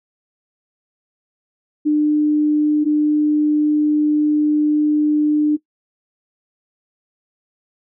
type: tone pair in turn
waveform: sine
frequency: 300.3 / 300.3 Hz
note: D4 / D4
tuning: +39 / +39 cents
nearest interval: unison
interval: 0 cents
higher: neither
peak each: -12 dBFS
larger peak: neither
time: 1.85-2.85 / 2.85-5.57 s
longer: second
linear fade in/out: 20 ms
effects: noise-tail reverb RT60 0.1 s tail -19 dB re dry